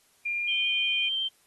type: tone with pitch glide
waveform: sine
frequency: 2400 to 2442 Hz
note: D7 to D#7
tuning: +37 to -33 cents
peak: -27 dBFS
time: 0.25-1.09 s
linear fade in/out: 10 ms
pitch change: +30 cents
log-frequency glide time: 0.38-0.62 s
type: tone with vibrato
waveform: sine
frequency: 3136 Hz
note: G7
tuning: in tune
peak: -26 dBFS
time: 0.47-1.29 s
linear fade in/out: 20 ms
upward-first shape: triangle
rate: 11 Hz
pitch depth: 11 cents each way
effects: white hiss -64 dBFS RMS until 1.46 s + AAC 32 kbps